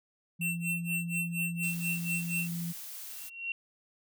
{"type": "tone", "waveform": "sine", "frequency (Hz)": 170, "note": "F3", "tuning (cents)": -46, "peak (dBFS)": -33, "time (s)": [0.39, 2.73], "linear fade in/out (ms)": 20}
{"type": "tone with tremolo", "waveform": "square", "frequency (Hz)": 2701, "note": "E7", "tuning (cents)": 42, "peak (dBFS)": -30, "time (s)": [0.41, 2.48], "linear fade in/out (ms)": 5, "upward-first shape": "sine", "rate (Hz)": 4.2, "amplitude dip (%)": 95}
{"type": "noise", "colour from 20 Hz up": "blue", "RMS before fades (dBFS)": -43, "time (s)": [1.62, 3.3], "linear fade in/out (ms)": 20}
{"type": "tone with exponential growth", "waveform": "sine", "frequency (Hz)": 2738, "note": "F7", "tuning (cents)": -35, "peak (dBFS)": -29, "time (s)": [3.06, 3.52], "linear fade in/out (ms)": 2, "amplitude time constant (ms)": 100}
{"effects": []}